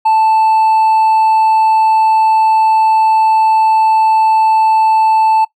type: tone with hard clipping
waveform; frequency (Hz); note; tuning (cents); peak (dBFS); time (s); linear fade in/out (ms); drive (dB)
sine; 880; A5; 0; -8; 0.05-5.45; 10; 2
effects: noise-tail reverb RT60 0.1 s tail -19 dB re dry